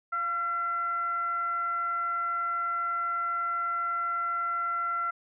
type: tone with frequency modulation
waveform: sine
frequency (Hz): 1362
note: F6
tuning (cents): -44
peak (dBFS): -27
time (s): 0.12-5.11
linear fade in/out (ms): 10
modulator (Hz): 666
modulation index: 0.32
effects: none